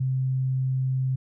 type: tone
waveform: sine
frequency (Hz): 130.81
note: C3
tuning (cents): 0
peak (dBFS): -22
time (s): 0-1.16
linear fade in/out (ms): 10
effects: none